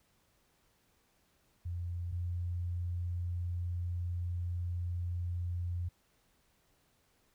sine tone pair in turn, 87.1 / 87.66 Hz, F2 / F2, -4 / +7 cents, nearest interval unison, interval 11 cents, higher second, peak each -35 / -33 dBFS, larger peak second, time 1.65-2.12 / 2.12-5.89 s, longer second, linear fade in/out 10 ms, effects pink hiss -72 dBFS RMS until 7.34 s

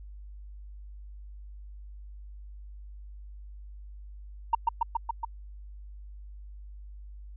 sine tone with echo, 925 Hz, A#5, 14 cents flat, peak -17 dBFS, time 4.53-4.55 s, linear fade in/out 5 ms, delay 140 ms, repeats 5, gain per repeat -2 dB, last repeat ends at 5.25 s, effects tanh soft clip ceiling -15 dBFS + added 50 Hz sine -42 dBFS peak until 7.36 s

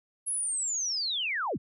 sine linear sweep, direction down, 10750 to 49.63 Hz, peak -28 dBFS, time 0.26-1.58 s, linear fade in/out 20 ms, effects none

